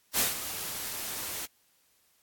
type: noise with ADSR envelope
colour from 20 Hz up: white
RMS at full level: -24 dBFS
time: 0.13-1.46 s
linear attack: 58 ms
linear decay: 150 ms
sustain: -12 dB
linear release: 9 ms
effects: white hiss -68 dBFS RMS until 2.22 s + AAC 64 kbps